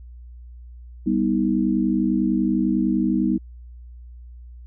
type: chord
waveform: sine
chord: G augmented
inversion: none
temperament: equal with one note detuned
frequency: 196 / 246.9 / 316 Hz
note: G3 / B3 / D#4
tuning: 0 / 0 / +27 cents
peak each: -22 dBFS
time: 1.06-3.38 s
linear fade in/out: 10 ms
effects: added 60 Hz sine -38 dBFS peak until 4.66 s